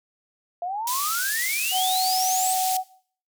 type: exponential sweep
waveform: sine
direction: up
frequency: 683 to 8380 Hz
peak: -26 dBFS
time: 0.62-2.53 s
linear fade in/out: 2 ms
type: band-pass noise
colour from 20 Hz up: white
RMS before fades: -28 dBFS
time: 0.87-2.77 s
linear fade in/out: 2 ms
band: 3700 to 15000 Hz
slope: 12 dB/octave
type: tone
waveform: sine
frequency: 749 Hz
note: F#5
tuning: 21 cents sharp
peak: -22 dBFS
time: 1.71-2.84 s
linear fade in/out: 50 ms
effects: noise-tail reverb RT60 0.5 s tail -19 dB re dry

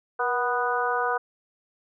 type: harmonic tone with a mistuned harmonic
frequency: 246.9 Hz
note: B3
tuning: in tune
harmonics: 2 / 3 / 4 / 5 / 6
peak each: -29 / -29 / -29 / -29 / -29 dBFS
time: 0.19-1.18 s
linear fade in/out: 10 ms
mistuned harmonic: 2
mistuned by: -43 cents
effects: none

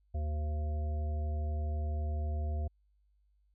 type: harmonic tone with a mistuned harmonic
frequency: 76 Hz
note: D#2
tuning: 40 cents flat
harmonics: 1 / 3 / 5 / 7 / 9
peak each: -31 / -49 / -51 / -52 / -47 dBFS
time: 0.14-2.68 s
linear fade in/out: 10 ms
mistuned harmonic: 7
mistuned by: -41 cents
effects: added 50 Hz sine -67 dBFS peak until 3.54 s

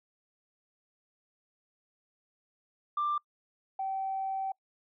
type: tone pair in turn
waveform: sine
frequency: 1184 / 771.4 Hz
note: D6 / G5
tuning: +14 / -28 cents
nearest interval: perfect fifth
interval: 742 cents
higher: first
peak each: -26 / -30 dBFS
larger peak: first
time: 2.97-3.18 / 3.79-4.52 s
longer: second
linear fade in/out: 5 ms
effects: noise-tail reverb RT60 0.1 s tail -26 dB re dry + tanh soft clip ceiling -24 dBFS

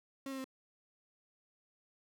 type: tone with pitch steps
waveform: 35% pulse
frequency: 271.4 / 267.2 / 263.1 Hz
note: C#4 / C4 / C4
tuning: -36 / +36 / +10 cents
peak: -38 dBFS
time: 0.26-0.443 s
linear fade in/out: 2 ms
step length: 61 ms
effects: none

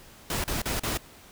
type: noise bursts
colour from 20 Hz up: pink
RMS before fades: -29 dBFS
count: 4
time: 0.3-0.974 s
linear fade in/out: 2 ms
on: 140 ms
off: 38 ms
effects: pink hiss -51 dBFS RMS until 1.31 s

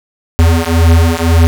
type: beating tone pair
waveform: square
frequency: 82 / 83.9 Hz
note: E2 / E2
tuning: -9 / +31 cents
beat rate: 1.9 Hz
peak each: -10 dBFS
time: 0.39-1.47 s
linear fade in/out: 0 ms
effects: none

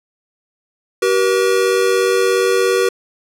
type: tone pair together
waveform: square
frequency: 382.1 / 479.2 Hz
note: G4 / A#4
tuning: -44 / +48 cents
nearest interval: major third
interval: 392 cents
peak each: -16 dBFS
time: 1.02-2.89 s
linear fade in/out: 5 ms
effects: low-pass 12000 Hz 12 dB/octave

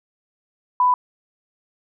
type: tone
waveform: sine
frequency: 995 Hz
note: B5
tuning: 13 cents sharp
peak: -13 dBFS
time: 0.8-0.94 s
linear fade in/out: 2 ms
effects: none

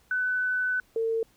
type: tone pair in turn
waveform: sine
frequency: 1502 / 452 Hz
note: F#6 / A4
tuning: +26 / +47 cents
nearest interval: octave + major sixth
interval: 2079 cents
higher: first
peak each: -24 dBFS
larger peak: neither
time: 0.11-0.8 / 0.96-1.23 s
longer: first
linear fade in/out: 2 ms
effects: pink hiss -63 dBFS RMS until 1.36 s

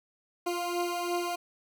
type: beating tone pair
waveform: 20% pulse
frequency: 349.2 / 352.1 Hz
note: F4 / F4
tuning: 0 / +14 cents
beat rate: 2.9 Hz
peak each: -26 / -30 dBFS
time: 0.46-1.36 s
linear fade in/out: 10 ms
effects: none

